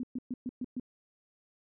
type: tone bursts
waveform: sine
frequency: 249.9 Hz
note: B3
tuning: 21 cents sharp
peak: -32 dBFS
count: 6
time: 0-0.798 s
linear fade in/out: 2 ms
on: 33 ms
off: 120 ms
effects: none